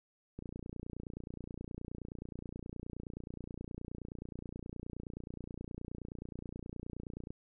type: click train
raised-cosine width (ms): 3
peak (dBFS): -30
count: 205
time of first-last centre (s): 0.39-7.305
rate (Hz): 29.5
effects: none